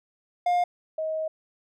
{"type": "tone pair in turn", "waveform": ["triangle", "sine"], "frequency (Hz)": [709, 631.6], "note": ["F5", "D#5"], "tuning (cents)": [26, 26], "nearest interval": "major second", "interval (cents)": 200, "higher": "first", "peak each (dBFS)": [-18, -26], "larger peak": "first", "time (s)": [[0.46, 0.64], [0.98, 1.28]], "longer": "second", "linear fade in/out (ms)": 5, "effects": []}